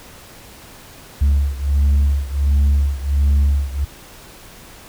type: beating tone pair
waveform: sine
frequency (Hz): 70.1 / 71.5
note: C#2 / D2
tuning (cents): +20 / -46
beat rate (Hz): 1.4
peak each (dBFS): -13 / -15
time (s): 1.21-3.85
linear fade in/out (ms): 10
effects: tanh soft clip ceiling -10 dBFS + pink hiss -41 dBFS RMS until 4.88 s